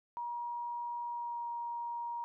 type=tone with pitch glide; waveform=sine; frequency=953 to 944.8 Hz; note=A#5 to A#5; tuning=+38 to +23 cents; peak=-36 dBFS; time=0.17-2.24 s; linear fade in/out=0 ms; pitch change=-15 cents; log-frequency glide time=1.05-1.49 s; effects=none